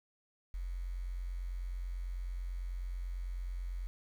sine tone with quantisation, 44.57 Hz, F1, 36 cents sharp, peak -36 dBFS, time 0.54-3.87 s, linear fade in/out 0 ms, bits 10, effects none

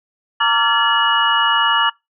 sine tone cluster, 920 / 1157 / 1376 / 1717 / 2908 Hz, A#5 / D6 / F6 / A6 / F#7, -23 / -26 / -26 / -43 / -31 cents, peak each -19 dBFS, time 0.4-1.9 s, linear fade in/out 10 ms, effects noise-tail reverb RT60 0.2 s tail -24 dB re dry

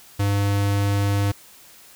square tone, 100.6 Hz, G2, 45 cents sharp, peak -19 dBFS, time 0.19-1.32 s, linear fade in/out 10 ms, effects white hiss -48 dBFS RMS until 1.95 s

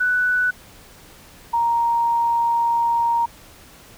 sine tone pair in turn, 1487 / 934.2 Hz, F#6 / A#5, +8 / +3 cents, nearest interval minor sixth, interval 805 cents, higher first, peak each -16 / -16 dBFS, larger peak neither, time 0-0.51 / 1.53-3.26 s, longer second, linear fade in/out 10 ms, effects pink hiss -46 dBFS RMS until 3.97 s

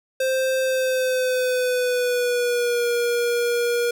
square tone with pitch glide, 523.3 to 477.1 Hz, C5 to A#4, 0 to +40 cents, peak -20 dBFS, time 0.2-3.91 s, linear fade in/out 5 ms, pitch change -160 cents, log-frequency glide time 0.61-2.87 s, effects none

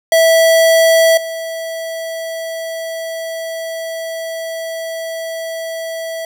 square tone with level steps, 655 Hz, E5, 11 cents flat, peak -8 / -22 dBFS, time 0.12-6.25 s, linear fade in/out 2 ms, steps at 1.17 s, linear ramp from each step 5 ms, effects none

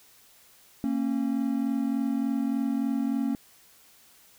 triangle tone pair together, 229.5 / 272.9 Hz, A#3 / C#4, -27 / -27 cents, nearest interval minor third, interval 300 cents, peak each -26 / -25 dBFS, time 0.84-3.35 s, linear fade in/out 0 ms, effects white hiss -57 dBFS RMS until 4.38 s

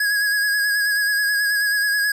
square tone with vibrato, 1661.2 Hz, G#6, in tune, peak -18 dBFS, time 0-2.12 s, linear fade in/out 5 ms, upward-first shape sine, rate 9.3 Hz, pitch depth 32 cents each way, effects none

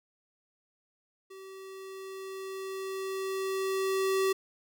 square tone with level ramp, 383.9 Hz, G4, 36 cents flat, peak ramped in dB -46 to -25 dBFS, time 1.3-4.33 s, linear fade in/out 10 ms, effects none

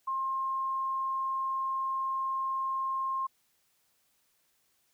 sine tone, 1064 Hz, C6, 29 cents sharp, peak -29 dBFS, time 0.07-3.27 s, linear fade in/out 10 ms, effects white hiss -72 dBFS RMS until 4.93 s

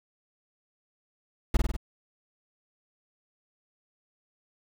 brown noise with echo, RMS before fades -20 dBFS, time 1.54-1.57 s, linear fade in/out 5 ms, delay 49 ms, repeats 4, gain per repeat -3 dB, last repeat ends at 1.766 s, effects none

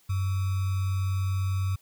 sine tone with sample-and-hold, 95.2 Hz, F#2, 50 cents sharp, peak -24 dBFS, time 0.09-1.76 s, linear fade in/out 10 ms, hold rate 1225 Hz, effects white hiss -62 dBFS RMS until 1.81 s

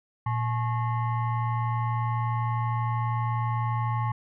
sine tone with frequency modulation, 116.54 Hz, A#2, in tune, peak -24 dBFS, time 0.26-4.12 s, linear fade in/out 5 ms, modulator 973 Hz, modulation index 0.82, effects none

